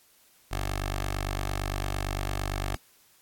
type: tone with notch filter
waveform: 10% pulse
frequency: 48.82 Hz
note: G1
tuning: 6 cents flat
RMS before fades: -31 dBFS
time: 0.51-2.76 s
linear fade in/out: 10 ms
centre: 200 Hz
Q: 0.52
effects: white hiss -61 dBFS RMS until 3.21 s + AAC 64 kbps